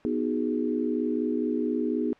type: chord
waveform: sine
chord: G# minor seventh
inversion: first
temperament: equal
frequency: 246.9 / 311.1 / 370 / 415.3 Hz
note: B3 / D#4 / F#4 / G#4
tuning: 0 / 0 / 0 / 0 cents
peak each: -28 / -29 / -34 / -31 dBFS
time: 0.05-2.13 s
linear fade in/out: 0 ms
effects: white hiss -56 dBFS RMS until 2.19 s + low-pass 2000 Hz 12 dB/octave